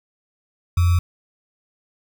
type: tone with sample-and-hold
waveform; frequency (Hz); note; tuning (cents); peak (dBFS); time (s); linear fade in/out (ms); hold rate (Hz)
sine; 87.31; F2; 0; -13; 0.77-0.99; 5; 1225
effects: none